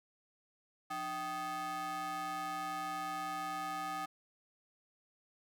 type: ring-modulated tone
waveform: square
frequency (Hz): 236.4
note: A#3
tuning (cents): +24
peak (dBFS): -35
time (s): 0.9-4.06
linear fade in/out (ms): 10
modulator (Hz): 1010
effects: none